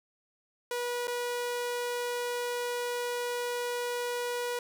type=tone with dropouts; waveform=sawtooth; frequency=485.5 Hz; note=B4; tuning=30 cents flat; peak=-27 dBFS; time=0.71-4.59 s; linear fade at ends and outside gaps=2 ms; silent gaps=1.072-1.079 s; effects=none